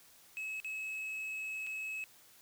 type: tone with dropouts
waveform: triangle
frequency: 2577 Hz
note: E7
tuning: 40 cents flat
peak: -36 dBFS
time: 0.37-2.04 s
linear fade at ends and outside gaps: 0 ms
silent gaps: 0.601-0.646 / 1.666-1.67 s
effects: white hiss -61 dBFS RMS until 2.41 s